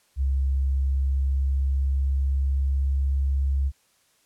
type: tone with pitch glide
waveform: sine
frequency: 67.4 to 68.34 Hz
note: C#2 to C#2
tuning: -48 to -24 cents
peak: -20 dBFS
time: 0.16-3.72 s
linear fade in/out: 50 ms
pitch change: +24 cents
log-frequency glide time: 0.44-3.21 s
effects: white hiss -64 dBFS RMS until 4.25 s + low-pass 11000 Hz 12 dB/octave